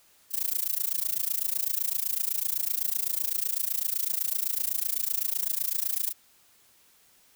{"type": "noise with amplitude modulation", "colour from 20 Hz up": "violet", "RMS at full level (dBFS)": -25, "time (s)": [0.3, 6.14], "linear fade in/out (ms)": 50, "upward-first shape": "sine", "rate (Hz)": 27.9, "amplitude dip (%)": 95, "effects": ["white hiss -61 dBFS RMS until 7.35 s"]}